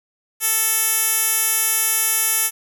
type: tone with band-pass filter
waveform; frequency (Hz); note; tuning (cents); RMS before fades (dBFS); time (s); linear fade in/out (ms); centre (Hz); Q
10% pulse; 440; A4; 0; -19; 0.4-2.51; 50; 12000; 1.8
effects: none